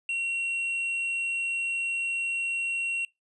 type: tone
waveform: triangle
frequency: 2737 Hz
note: F7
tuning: 36 cents flat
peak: -25 dBFS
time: 0.09-3.05 s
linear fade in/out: 2 ms
effects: noise-tail reverb RT60 0.2 s tail -24 dB re dry + resampled to 24000 Hz